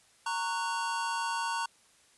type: chord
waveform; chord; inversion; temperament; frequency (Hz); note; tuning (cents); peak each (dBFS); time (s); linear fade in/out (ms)
square; F# major; first; equal with one note detuned; 923.2 / 1108.7 / 1480; A#5 / C#6 / F#6; -17 / 0 / 0; -33 / -38 / -38; 0.26-1.66; 5
effects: white hiss -63 dBFS RMS until 2.17 s + resampled to 24000 Hz